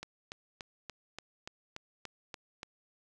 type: click train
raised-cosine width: 0.2 ms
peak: -24 dBFS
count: 10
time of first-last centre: 0.03-2.631 s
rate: 3.46 Hz
effects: none